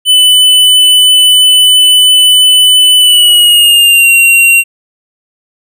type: tone with pitch glide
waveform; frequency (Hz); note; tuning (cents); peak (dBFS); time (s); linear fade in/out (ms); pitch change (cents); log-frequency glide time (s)
square; 3001 to 2752; F#7 to F7; +24 to -26; -3; 0.05-4.64; 50; -150; 2.98-4.1
effects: none